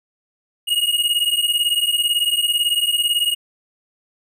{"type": "beating tone pair", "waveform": "square", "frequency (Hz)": [2865, 2883], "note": ["F7", "F#7"], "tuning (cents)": [44, -46], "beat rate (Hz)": 18, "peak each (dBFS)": -20, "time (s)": [0.67, 3.35], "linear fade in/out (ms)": 20, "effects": []}